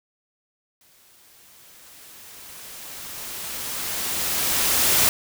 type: noise with exponential growth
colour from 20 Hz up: white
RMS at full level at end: -17 dBFS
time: 0.81-5.09 s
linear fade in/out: 1 ms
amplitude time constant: 930 ms
effects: none